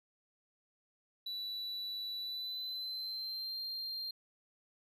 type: tone with pitch glide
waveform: triangle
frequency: 3951 to 4186 Hz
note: B7 to C8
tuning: 0 to 0 cents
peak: -37 dBFS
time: 1.26-4.11 s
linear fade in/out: 5 ms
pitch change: +100 cents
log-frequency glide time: 2.19-3.6 s
effects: none